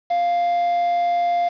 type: tone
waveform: triangle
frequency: 698 Hz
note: F5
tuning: 1 cent flat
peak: -15 dBFS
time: 0.1-1.49 s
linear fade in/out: 10 ms
effects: resampled to 11025 Hz + 7-bit